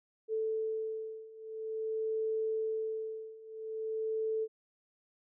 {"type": "beating tone pair", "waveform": "sine", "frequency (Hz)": [440, 440.48], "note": ["A4", "A4"], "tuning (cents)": [0, 2], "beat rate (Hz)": 0.48, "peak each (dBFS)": [-37, -35], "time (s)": [0.28, 4.48], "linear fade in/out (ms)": 50, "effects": []}